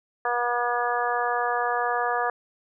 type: harmonic tone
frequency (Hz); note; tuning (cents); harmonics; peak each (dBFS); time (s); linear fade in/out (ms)
241.4; B3; -39; 2 / 3 / 4 / 5 / 6 / 7; -30 / -27 / -30 / -29 / -36 / -30; 0.25-2.3; 2
effects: none